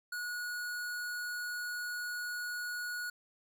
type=tone; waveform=square; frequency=1456 Hz; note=F#6; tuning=28 cents flat; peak=-37 dBFS; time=0.12-3.1 s; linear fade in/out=5 ms; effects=none